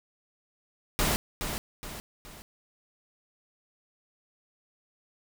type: noise with echo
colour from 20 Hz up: pink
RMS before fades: -26 dBFS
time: 0.99-1.16 s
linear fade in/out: 0 ms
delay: 420 ms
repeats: 3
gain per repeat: -7 dB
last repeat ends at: 2.42 s
effects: none